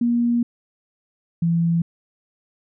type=tone pair in turn; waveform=sine; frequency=237.7 / 168.08 Hz; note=A#3 / E3; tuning=+34 / +34 cents; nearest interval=tritone; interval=600 cents; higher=first; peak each=-16 dBFS; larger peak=neither; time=0.01-0.43 / 1.42-1.82 s; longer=first; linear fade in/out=5 ms; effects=none